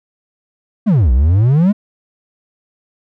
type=exponential two-way sweep; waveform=triangle; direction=down then up; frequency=238.6 to 58.27 to 216.2 Hz; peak=-6 dBFS; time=0.86-1.73 s; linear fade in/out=20 ms; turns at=1.12 s; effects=none